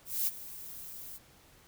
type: noise with ADSR envelope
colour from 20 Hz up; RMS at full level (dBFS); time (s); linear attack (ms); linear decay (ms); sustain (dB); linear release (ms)
violet; -29; 0.05-1.19; 220; 30; -16; 31
effects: pink hiss -60 dBFS RMS until 1.67 s